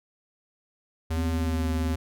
square tone with pitch glide, 80.8 to 78.55 Hz, E2 to D#2, -34 to +17 cents, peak -26 dBFS, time 1.1-1.96 s, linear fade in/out 10 ms, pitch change -49 cents, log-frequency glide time 1.29-1.69 s
sine tone with vibrato, 255.1 Hz, C4, 44 cents flat, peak -30 dBFS, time 1.16-1.95 s, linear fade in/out 10 ms, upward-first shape square, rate 4.6 Hz, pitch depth 9 cents each way
effects none

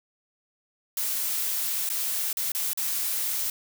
blue noise with dropouts, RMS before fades -28 dBFS, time 0.97-3.5 s, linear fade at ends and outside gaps 2 ms, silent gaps 1.891-1.899 / 2.329-2.37 / 2.519-2.549 / 2.733-2.774 s, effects none

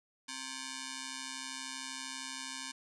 5% pulse ring-modulated tone, 659.3 Hz, E5, in tune, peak -26 dBFS, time 0.28-2.72 s, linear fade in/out 10 ms, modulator 396 Hz, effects resampled to 24000 Hz

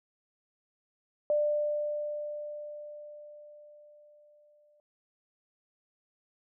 sine tone with exponential decay, 594 Hz, D5, 20 cents sharp, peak -23 dBFS, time 1.3-4.8 s, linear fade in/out 1 ms, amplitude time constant 760 ms, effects none

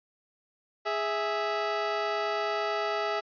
20% pulse tone pair together, 415 / 657 Hz, G#4 / E5, -1 / -6 cents, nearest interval minor sixth, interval 795 cents, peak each -26 / -25 dBFS, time 0.85-3.21 s, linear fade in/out 20 ms, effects resampled to 11025 Hz

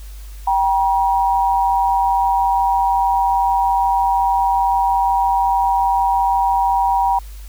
sine tone pair together, 782 / 955.6 Hz, G5 / A#5, -4 / +43 cents, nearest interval minor third, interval 347 cents, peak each -16 dBFS, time 0.47-7.19 s, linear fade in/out 5 ms, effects added 50 Hz sine -31 dBFS peak until 7.48 s + white hiss -46 dBFS RMS until 7.48 s

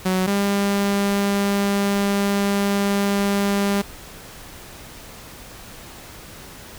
sawtooth tone pair in turn, 186.1 / 200.3 Hz, F#3 / G3, +10 / +38 cents, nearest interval minor second, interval 128 cents, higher second, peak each -14 dBFS, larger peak neither, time 0.05-0.27 / 0.27-3.82 s, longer second, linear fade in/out 10 ms, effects pink hiss -40 dBFS RMS until 6.78 s

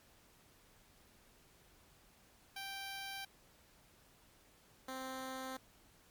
10% pulse tone pair in turn, 784 / 261.6 Hz, G5 / C4, 0 / 0 cents, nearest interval octave + perfect fifth, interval 1900 cents, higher first, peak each -35 / -34 dBFS, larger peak second, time 2.56-3.25 / 4.88-5.57 s, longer neither, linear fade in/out 5 ms, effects pink hiss -66 dBFS RMS until 6.1 s + MP3 96 kbps

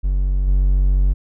triangle tone with level steps, 47.04 Hz, F#1, 29 cents sharp, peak -13 / -10 dBFS, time 0.03-1.14 s, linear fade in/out 20 ms, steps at 0.47 s, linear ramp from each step 10 ms, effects none

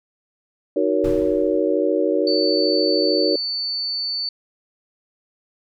sine chord, D# minor seventh, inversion none, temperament just, 311.1 / 373.4 / 466.7 / 560 Hz, D#4 / F#4 / A#4 / C#5, 0 / +16 / +2 / +18 cents, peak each -22 dBFS, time 0.76-3.36 s, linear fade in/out 5 ms
brown noise with exponential decay, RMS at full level -25 dBFS, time 1.04-1.83 s, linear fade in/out 5 ms, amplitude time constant 170 ms
sine tone, 4500 Hz, C#8, 25 cents sharp, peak -22 dBFS, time 2.27-4.29 s, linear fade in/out 2 ms
effects none

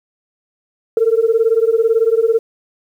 sine beating tone pair, 444.1 / 462.1 Hz, A4 / A#4, +16 / -15 cents, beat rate 18 Hz, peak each -13 dBFS, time 0.97-2.39 s, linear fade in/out 2 ms, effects tanh soft clip ceiling -4 dBFS + 8-bit

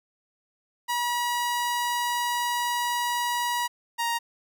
sawtooth tone pair in turn, 964 / 936 Hz, B5 / A#5, -42 / +7 cents, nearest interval minor second, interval 51 cents, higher first, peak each -21 dBFS, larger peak neither, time 0.88-3.68 / 3.98-4.19 s, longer first, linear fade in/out 20 ms, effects none

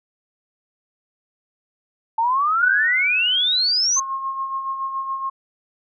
sine exponential sweep, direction up, 880 to 6390 Hz, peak -16 dBFS, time 2.18-4 s, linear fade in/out 5 ms
sine tone with exponential decay, 1480 Hz, F#6, in tune, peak -16 dBFS, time 2.62-4.14 s, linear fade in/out 5 ms, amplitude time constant 330 ms
sine tone with tremolo, 1075 Hz, C6, 47 cents sharp, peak -21 dBFS, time 3.96-5.3 s, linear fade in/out 10 ms, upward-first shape sine, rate 7.1 Hz, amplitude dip 50%
effects none

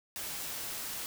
white noise, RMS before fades -39 dBFS, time 0.16-1.06 s, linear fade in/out 0 ms, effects none

